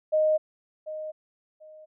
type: tone with echo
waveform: sine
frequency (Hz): 620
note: D#5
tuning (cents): -6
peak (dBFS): -19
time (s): 0.12-0.38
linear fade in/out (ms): 20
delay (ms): 740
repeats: 2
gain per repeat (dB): -13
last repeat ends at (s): 1.86
effects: none